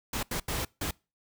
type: noise bursts at uneven times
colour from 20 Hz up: pink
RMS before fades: -32 dBFS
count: 4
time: 0.13-0.23 / 0.31-0.4 / 0.48-0.65 / 0.81-0.91 s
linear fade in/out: 5 ms
effects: noise-tail reverb RT60 0.3 s tail -25 dB re dry